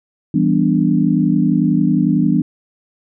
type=chord; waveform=sine; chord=E minor seventh; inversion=none; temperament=equal; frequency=164.81 / 196 / 246.9 / 293.7 Hz; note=E3 / G3 / B3 / D4; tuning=0 / 0 / 0 / 0 cents; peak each=-17 dBFS; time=0.34-2.42 s; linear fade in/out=5 ms; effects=none